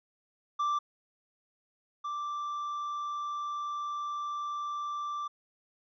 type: tone pair in turn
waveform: triangle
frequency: 1174.7 / 1174.7 Hz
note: D6 / D6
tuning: 0 / 0 cents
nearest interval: unison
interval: 0 cents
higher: neither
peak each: -25 / -31 dBFS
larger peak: first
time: 0.59-0.79 / 2.04-5.28 s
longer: second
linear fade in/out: 10 ms
effects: resampled to 16000 Hz